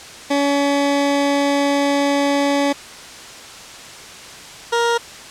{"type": "tone pair in turn", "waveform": "20% pulse", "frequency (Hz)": [282.8, 469.2], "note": ["C#4", "A#4"], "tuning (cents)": [35, 11], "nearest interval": "major sixth", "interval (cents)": 876, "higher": "second", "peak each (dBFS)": -10, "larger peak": "neither", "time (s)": [[0.3, 2.73], [4.72, 4.98]], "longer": "first", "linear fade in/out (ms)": 10, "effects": ["white hiss -36 dBFS RMS until 5.3 s", "low-pass 7000 Hz 12 dB/octave"]}